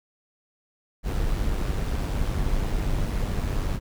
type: noise with amplitude modulation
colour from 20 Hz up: brown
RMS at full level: -23 dBFS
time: 1.03-3.8 s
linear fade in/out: 50 ms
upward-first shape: sine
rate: 99.8 Hz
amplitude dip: 45%
effects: none